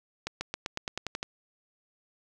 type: accelerating click train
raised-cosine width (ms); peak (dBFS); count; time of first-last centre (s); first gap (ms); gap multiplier
0.2; -15; 10; 0.27-1.229; 140; 0.93
effects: none